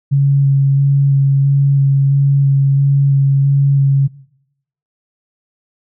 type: tone with vibrato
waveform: sine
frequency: 138.59 Hz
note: C#3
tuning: in tune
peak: -8 dBFS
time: 0.11-4.08 s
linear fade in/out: 20 ms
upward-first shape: square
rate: 1.5 Hz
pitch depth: 10 cents each way
effects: noise-tail reverb RT60 0.8 s tail -21 dB re dry